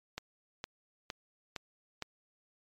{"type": "click train", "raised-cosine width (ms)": 0.2, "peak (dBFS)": -20, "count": 5, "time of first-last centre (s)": [0.18, 2.023], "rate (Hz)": 2.17, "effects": ["MP3 96 kbps"]}